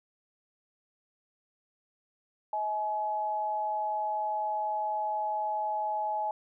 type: tone pair together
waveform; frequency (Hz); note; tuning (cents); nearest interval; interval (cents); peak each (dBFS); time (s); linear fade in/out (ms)
sine; 638 / 847.9; D#5 / G#5; +43 / +36; perfect fourth; 493; -36 / -29; 2.53-6.31; 2
effects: none